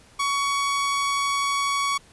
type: tone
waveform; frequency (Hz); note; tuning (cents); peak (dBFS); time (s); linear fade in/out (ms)
sawtooth; 1122; C#6; +21; -18; 0.19-1.98; 10
effects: pink hiss -53 dBFS RMS until 2.12 s + resampled to 24000 Hz